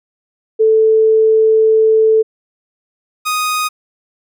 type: tone pair in turn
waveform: sine / sawtooth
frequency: 440 / 1244.5 Hz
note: A4 / D#6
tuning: 0 / 0 cents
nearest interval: octave + tritone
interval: 1800 cents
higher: second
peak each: -7 / -11 dBFS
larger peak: first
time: 0.59-2.23 / 3.25-3.69 s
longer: first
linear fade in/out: 20 ms
effects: none